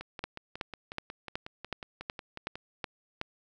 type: two click trains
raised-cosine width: 0.3 ms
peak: -17 / -24 dBFS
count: 9 / 15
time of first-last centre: 0.24-3.214 / 0.01-2.555 s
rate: 2.69 / 5.5 Hz
effects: none